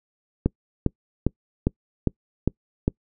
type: click train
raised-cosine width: 3 ms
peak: -6 dBFS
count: 7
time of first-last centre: 0.46-2.879 s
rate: 2.48 Hz
effects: noise-tail reverb RT60 0.1 s tail -26 dB re dry